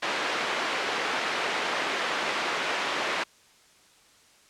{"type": "band-pass noise", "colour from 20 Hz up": "white", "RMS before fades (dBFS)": -29, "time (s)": [0.02, 3.24], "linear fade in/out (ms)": 10, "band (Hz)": [330, 2300], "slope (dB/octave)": 12, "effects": ["white hiss -58 dBFS RMS until 4.49 s", "low-pass 8000 Hz 12 dB/octave"]}